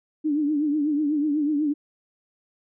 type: tone with vibrato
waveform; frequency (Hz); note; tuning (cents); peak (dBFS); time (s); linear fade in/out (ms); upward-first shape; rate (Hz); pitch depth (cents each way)
sine; 297.3; D4; +21; -20; 0.24-1.74; 20; triangle; 8.1; 100
effects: none